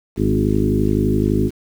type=harmonic tone with a mistuned harmonic; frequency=51.8 Hz; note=G#1; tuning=4 cents flat; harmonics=1 / 2 / 3 / 4 / 5 / 6 / 7 / 8; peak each=-23 / -21 / -25 / -21 / -22 / -24 / -22 / -26 dBFS; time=0.16-1.51 s; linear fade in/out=50 ms; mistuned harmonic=6; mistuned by=-15 cents; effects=7-bit